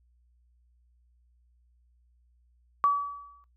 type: tone with exponential decay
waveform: sine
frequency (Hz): 1144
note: D6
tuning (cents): -46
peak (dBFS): -17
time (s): 2.84-3.44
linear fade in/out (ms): 0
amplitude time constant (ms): 130
effects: noise-tail reverb RT60 0.1 s tail -17 dB re dry + added 60 Hz sine -62 dBFS peak until 3.56 s